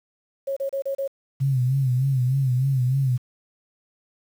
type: tone bursts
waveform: sine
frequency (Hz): 548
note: C#5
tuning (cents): -20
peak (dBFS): -23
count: 5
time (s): 0.47-1.078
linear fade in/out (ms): 10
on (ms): 96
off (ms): 32
type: tone with vibrato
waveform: sine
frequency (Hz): 130.81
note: C3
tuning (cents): 0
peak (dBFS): -18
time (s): 1.4-3.18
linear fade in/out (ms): 20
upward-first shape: sine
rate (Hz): 3.3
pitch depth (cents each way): 93
effects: 8-bit